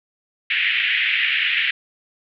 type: band-pass noise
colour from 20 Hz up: pink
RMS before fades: -20 dBFS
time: 0.5-1.71 s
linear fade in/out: 5 ms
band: 1800 to 3100 Hz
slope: 48 dB/octave
effects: none